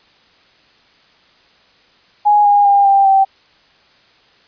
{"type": "tone with pitch steps", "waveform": "sine", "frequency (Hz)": [830.6, 816.8, 803.2, 789.9, 776.8], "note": ["G#5", "G#5", "G5", "G5", "G5"], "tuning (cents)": [0, -29, 42, 13, -16], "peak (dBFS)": -7, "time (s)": [2.25, 3.25], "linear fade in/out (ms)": 20, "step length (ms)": 200, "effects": ["white hiss -51 dBFS RMS until 4.47 s", "resampled to 11025 Hz"]}